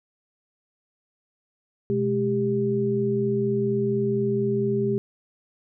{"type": "tone cluster", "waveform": "sine", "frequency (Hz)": [127, 211.2, 396], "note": ["B2", "G#3", "G4"], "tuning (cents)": [49, 29, 18], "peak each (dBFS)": [-28, -26, -23], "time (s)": [1.9, 4.98], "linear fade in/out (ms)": 0, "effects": []}